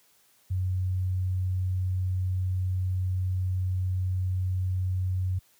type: tone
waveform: sine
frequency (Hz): 92.5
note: F#2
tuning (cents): 0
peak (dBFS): -24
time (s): 0.5-5.39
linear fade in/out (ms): 10
effects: white hiss -63 dBFS RMS until 5.59 s + high-pass 60 Hz 12 dB/octave